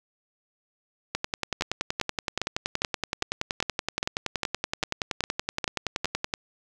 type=two click trains; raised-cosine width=0.2 ms; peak=-9 / -9 dBFS; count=56 / 12; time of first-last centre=1.15-6.339 / 1.61-6.045 s; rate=10.6 / 2.48 Hz; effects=none